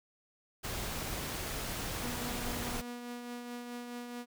pink noise, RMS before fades -38 dBFS, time 0.63-2.82 s, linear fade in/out 20 ms
sawtooth tone with tremolo, 242 Hz, B3, 35 cents flat, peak -35 dBFS, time 2-4.26 s, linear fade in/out 50 ms, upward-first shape triangle, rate 4.7 Hz, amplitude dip 40%
effects none

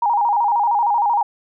sine tone with vibrato, 880 Hz, A5, in tune, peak -14 dBFS, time 0.02-1.23 s, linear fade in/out 5 ms, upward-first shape square, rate 13 Hz, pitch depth 120 cents each way, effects none

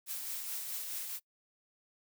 blue noise with tremolo, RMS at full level -38 dBFS, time 0.06-1.2 s, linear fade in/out 50 ms, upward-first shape triangle, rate 4.7 Hz, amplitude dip 40%, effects noise-tail reverb RT60 0.1 s tail -23 dB re dry

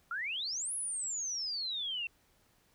sine exponential two-way sweep, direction up then down, 1339 to 10810 to 2670 Hz, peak -34 dBFS, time 0.11-2.07 s, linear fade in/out 2 ms, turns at 0.74 s, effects pink hiss -69 dBFS RMS until 2.74 s

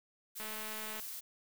blue noise, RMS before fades -44 dBFS, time 0.35-1.21 s, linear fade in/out 20 ms
click train, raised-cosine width 0.3 ms, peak -29 dBFS, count 130, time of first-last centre 0.4-0.997 s, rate 216 Hz
effects none

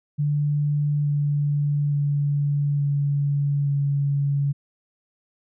sine tone with pitch steps, 146.7 / 145.35 / 144.01 / 142.69 / 141.38 Hz, D3 / D3 / D3 / D3 / C#3, -2 / -18 / -34 / -50 / +34 cents, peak -19 dBFS, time 0.18-4.53 s, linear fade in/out 20 ms, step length 870 ms, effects none

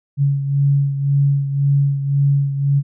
sine beating tone pair, 140 / 141.9 Hz, C#3 / C#3, +18 / +41 cents, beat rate 1.9 Hz, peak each -14 / -21 dBFS, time 0.17-2.83 s, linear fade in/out 50 ms, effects none

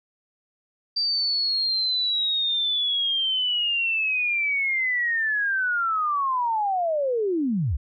sine linear sweep, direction down, 4687 to 54.7 Hz, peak -21 dBFS, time 0.96-7.77 s, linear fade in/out 10 ms, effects none

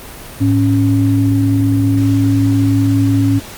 sine tone pair together, 106.88 / 277.2 Hz, A2 / C#4, -50 / 0 cents, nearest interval octave + major third, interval 1650 cents, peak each -12 dBFS, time 0.4-3.4 s, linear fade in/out 20 ms, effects pink hiss -32 dBFS RMS until 3.57 s + Opus 32 kbps

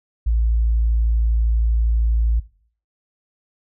sine tone, 56.3 Hz, A1, 40 cents sharp, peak -14 dBFS, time 0.26-2.4 s, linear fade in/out 10 ms, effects noise-tail reverb RT60 0.5 s tail -19 dB re dry + tanh soft clip ceiling -10 dBFS

